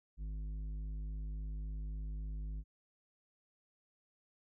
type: tone with tanh clipping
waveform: sine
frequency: 51.8 Hz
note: G#1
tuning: 4 cents flat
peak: -40 dBFS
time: 0.17-2.64 s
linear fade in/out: 50 ms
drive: 9 dB
effects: none